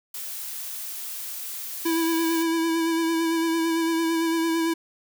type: noise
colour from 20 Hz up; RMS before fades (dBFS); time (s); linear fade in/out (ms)
blue; -34; 0.14-2.43; 5
type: tone with vibrato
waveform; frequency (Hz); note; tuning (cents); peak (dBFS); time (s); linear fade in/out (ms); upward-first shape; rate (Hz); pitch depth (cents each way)
square; 329.1; E4; -3; -22; 1.85-4.74; 10; sine; 8.9; 24
effects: none